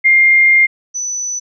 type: tone pair in turn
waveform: sine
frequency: 2114 / 5979 Hz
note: C7 / F#8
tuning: +17 / +17 cents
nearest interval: octave + tritone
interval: 1800 cents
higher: second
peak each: -6 / -18 dBFS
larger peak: first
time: 0.04-0.67 / 0.94-1.4 s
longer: first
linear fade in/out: 20 ms
effects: none